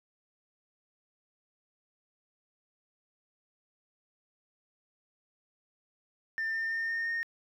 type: tone with pitch steps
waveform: sine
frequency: 1795 / 1806.4 / 1818 / 1829.5 / 1841.2 Hz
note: A6 / A6 / A#6 / A#6 / A#6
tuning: +34 / +45 / -44 / -33 / -22 cents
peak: -28 dBFS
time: 6.38-7.23 s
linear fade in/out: 0 ms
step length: 170 ms
effects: tanh soft clip ceiling -28 dBFS + 11-bit